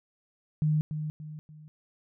sine tone with echo, 153.1 Hz, D#3, 28 cents flat, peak -22 dBFS, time 0.62-0.81 s, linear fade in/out 0 ms, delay 290 ms, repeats 3, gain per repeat -8 dB, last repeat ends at 1.68 s, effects none

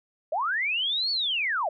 sine linear two-way sweep, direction up then down, 566 to 4499 to 566 Hz, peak -24 dBFS, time 0.32-1.69 s, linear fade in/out 5 ms, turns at 1.11 s, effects none

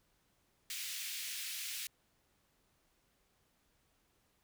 pink high-pass noise, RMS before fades -42 dBFS, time 0.7-1.87 s, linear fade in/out 2 ms, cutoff 2200 Hz, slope 24 dB/octave, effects pink hiss -75 dBFS RMS until 4.43 s

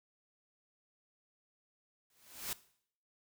white noise with exponential growth, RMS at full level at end -36 dBFS, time 2.1-2.53 s, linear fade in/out 2 ms, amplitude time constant 93 ms, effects noise-tail reverb RT60 0.6 s tail -18 dB re dry

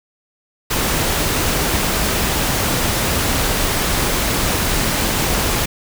pink noise, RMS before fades -18 dBFS, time 0.7-5.66 s, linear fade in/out 10 ms, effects none

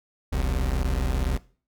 40% pulse tone pair together, 41.17 / 65.41 Hz, E1 / C2, -1 / 0 cents, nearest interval minor sixth, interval 801 cents, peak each -25 dBFS, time 0.32-1.38 s, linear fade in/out 10 ms, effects noise-tail reverb RT60 0.4 s tail -19 dB re dry

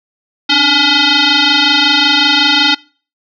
sine tone with frequency modulation, 297.2 Hz, D4, 21 cents sharp, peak -7 dBFS, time 0.49-2.75 s, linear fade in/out 10 ms, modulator 569 Hz, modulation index 7.5, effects noise-tail reverb RT60 0.4 s tail -25 dB re dry

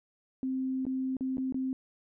sine tone with dropouts, 261.6 Hz, C4, in tune, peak -29 dBFS, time 0.43-1.73 s, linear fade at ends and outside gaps 1 ms, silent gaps 0.853-0.866 / 1.168-1.208 / 1.371-1.381 / 1.524-1.544 s, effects none

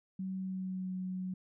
sine tone with pitch glide, 189 to 185.22 Hz, F#3 to F#3, +37 to +2 cents, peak -35 dBFS, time 0.19-1.34 s, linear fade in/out 5 ms, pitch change -35 cents, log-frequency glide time 0.37-0.94 s, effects none

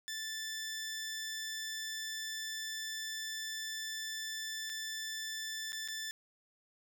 15% pulse tone with dropouts, 1760 Hz, A6, in tune, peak -32 dBFS, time 0.08-6.11 s, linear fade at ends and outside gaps 0 ms, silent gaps 4.695-4.699 / 5.721-5.73 / 5.877-5.885 s, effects none

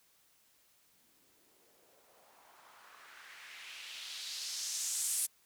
violet noise with low-pass filter sweep, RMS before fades -43 dBFS, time 0.91-5.27 s, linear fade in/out 20 ms, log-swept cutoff 210 to 10000 Hz, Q 1.9, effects white hiss -69 dBFS RMS until 5.45 s

